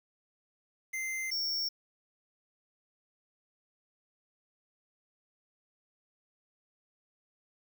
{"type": "tone pair in turn", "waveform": "square", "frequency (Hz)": [2080, 5476], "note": ["C7", "F8"], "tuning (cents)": [-11, -35], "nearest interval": "octave + perfect fourth", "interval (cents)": 1676, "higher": "second", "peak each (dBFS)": [-34, -31], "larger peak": "second", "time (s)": [[0.93, 1.31], [1.31, 1.69]], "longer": "neither", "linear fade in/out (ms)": 10, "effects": ["10-bit"]}